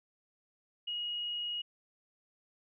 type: tone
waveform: sine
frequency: 2889 Hz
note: F#7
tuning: 42 cents flat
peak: -34 dBFS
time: 0.87-1.62 s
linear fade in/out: 10 ms
effects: none